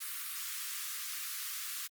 white high-pass noise, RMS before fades -40 dBFS, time 0-1.88 s, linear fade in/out 20 ms, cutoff 1100 Hz, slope 96 dB/octave, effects Opus 32 kbps

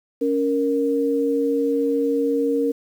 sine tone pair together, 279.6 / 466.2 Hz, C#4 / A#4, +15 / 0 cents, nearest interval major sixth, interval 885 cents, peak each -21 / -20 dBFS, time 0.21-2.72 s, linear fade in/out 10 ms, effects 8-bit

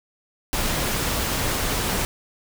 pink noise, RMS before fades -24 dBFS, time 0.53-2.05 s, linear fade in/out 0 ms, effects none

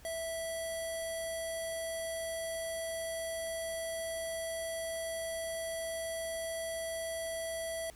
square tone with low-pass filter, 657 Hz, E5, 6 cents flat, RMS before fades -38 dBFS, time 0.05-7.9 s, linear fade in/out 0 ms, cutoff 11000 Hz, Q 4.2, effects added 60 Hz sine -58 dBFS peak until 7.95 s + pink hiss -59 dBFS RMS until 7.95 s

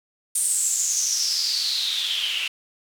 white noise with band-pass filter sweep, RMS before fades -24 dBFS, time 0.35-2.48 s, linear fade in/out 5 ms, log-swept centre 9100 to 2700 Hz, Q 7.8, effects none

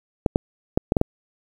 clicks, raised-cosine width 2 ms, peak -3 dBFS, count 6, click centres 0.262 / 0.359 / 0.775 / 0.921 / 0.968 / 1.014 s, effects 7-bit

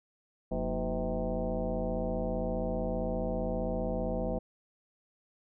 sine tone with frequency modulation, 233.1 Hz, A#3, in tune, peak -29 dBFS, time 0.51-4.39 s, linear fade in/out 10 ms, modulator 137 Hz, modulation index 3.4, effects none

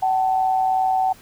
sine tone pair together, 757.3 / 880 Hz, F#5 / A5, +40 / 0 cents, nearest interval minor third, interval 260 cents, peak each -17 / -25 dBFS, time 0.02-1.13 s, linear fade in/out 10 ms, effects pink hiss -48 dBFS RMS until 1.21 s

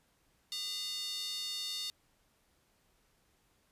square tone with high-pass filter, 405.1 Hz, G#4, 43 cents flat, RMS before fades -39 dBFS, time 0.52-1.9 s, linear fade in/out 0 ms, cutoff 4000 Hz, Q 5.3, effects pink hiss -72 dBFS RMS until 3.71 s + resampled to 32000 Hz

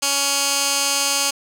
15% pulse tone with band-pass filter, 279.6 Hz, C#4, 15 cents sharp, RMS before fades -20 dBFS, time 0.02-1.31 s, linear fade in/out 10 ms, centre 6800 Hz, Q 1.1, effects none

